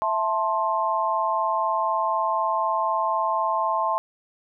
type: chord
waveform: sine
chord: A minor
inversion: second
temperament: just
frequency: 660 / 880 / 1056 Hz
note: E5 / A5 / C6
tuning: +2 / 0 / +16 cents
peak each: -27 / -25 / -24 dBFS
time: 0.02-3.98 s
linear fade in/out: 0 ms
effects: none